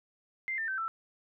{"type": "tone with pitch steps", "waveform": "sine", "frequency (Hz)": [2089, 1797.7, 1547, 1331.3], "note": ["C7", "A6", "G6", "E6"], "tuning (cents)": [-3, 37, -23, 17], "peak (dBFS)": -31, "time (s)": [0.48, 0.88], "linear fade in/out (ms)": 0, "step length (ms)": 100, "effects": []}